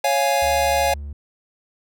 square chord, Db major, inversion none, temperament equal, 554.4 / 698.5 / 830.6 Hz, Db5 / F5 / Ab5, 0 / 0 / 0 cents, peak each -22 dBFS, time 0.04-0.94 s, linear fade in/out 5 ms
triangle tone, 71.9 Hz, D2, 36 cents flat, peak -27 dBFS, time 0.42-1.13 s, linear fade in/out 5 ms
effects none

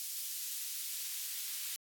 white noise with high-pass filter sweep, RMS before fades -40 dBFS, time 0-1.76 s, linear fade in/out 0 ms, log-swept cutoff 4000 to 2500 Hz, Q 0.74, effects AAC 64 kbps

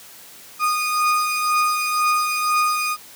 35% pulse beating tone pair, 1230 / 1232 Hz, D#6 / D#6, -20 / -17 cents, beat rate 2 Hz, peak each -23 / -17 dBFS, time 0.59-2.97 s, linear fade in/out 50 ms, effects white hiss -43 dBFS RMS until 3.15 s + high-pass 100 Hz 12 dB/octave

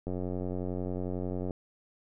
click train, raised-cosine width 2 ms, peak -22 dBFS, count 132, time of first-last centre 0.07-1.508 s, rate 91.1 Hz, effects none

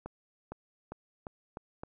accelerating click train, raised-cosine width 1 ms, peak -26 dBFS, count 6, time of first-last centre 0.06-1.835 s, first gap 460 ms, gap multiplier 0.87, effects none

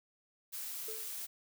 blue noise, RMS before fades -42 dBFS, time 0.52-1.27 s, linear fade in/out 20 ms
triangle tone with exponential decay, 439.1 Hz, A4, 4 cents flat, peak -39 dBFS, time 0.88-1.17 s, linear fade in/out 5 ms, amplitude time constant 63 ms
effects none

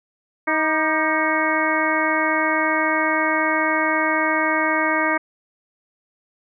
harmonic tone with a mistuned harmonic, 314.6 Hz, D#4, 19 cents sharp, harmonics 1 / 2 / 3 / 4 / 5 / 6 / 7, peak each -25 / -25 / -25 / -25 / -25 / -25 / -25 dBFS, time 0.47-5.18 s, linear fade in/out 10 ms, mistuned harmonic 4, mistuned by -67 cents, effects none

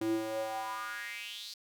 square tone with high-pass filter sweep, 110 Hz, A2, in tune, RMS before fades -37 dBFS, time 0.01-1.54 s, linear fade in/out 5 ms, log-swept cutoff 270 to 4600 Hz, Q 5.3, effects none

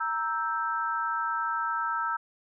sine chord, E diminished, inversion second, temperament equal, 932.3 / 1318.5 / 1568 Hz, Bb5 / E6 / G6, 0 / 0 / 0 cents, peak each -32 / -29 / -34 dBFS, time 0-2.17 s, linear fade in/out 10 ms, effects none

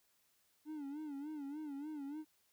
triangle tone with vibrato, 292.8 Hz, D4, 5 cents flat, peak -40 dBFS, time 0.65-2.25 s, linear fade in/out 50 ms, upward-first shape sine, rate 3.4 Hz, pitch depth 110 cents each way, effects white hiss -75 dBFS RMS until 2.52 s

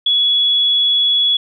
sine tone, 3380 Hz, G#7, 30 cents sharp, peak -11 dBFS, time 0.06-1.37 s, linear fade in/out 5 ms, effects none

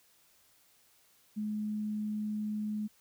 sine tone, 211.9 Hz, G#3, 35 cents sharp, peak -32 dBFS, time 1.36-2.88 s, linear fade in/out 20 ms, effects white hiss -66 dBFS RMS until 3 s

